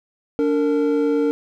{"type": "tone pair together", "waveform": "triangle", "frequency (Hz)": [288.9, 458.6], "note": ["D4", "A#4"], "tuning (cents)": [-28, -28], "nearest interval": "minor sixth", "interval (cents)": 800, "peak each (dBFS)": -17, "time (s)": [0.39, 1.31], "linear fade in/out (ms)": 0, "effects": []}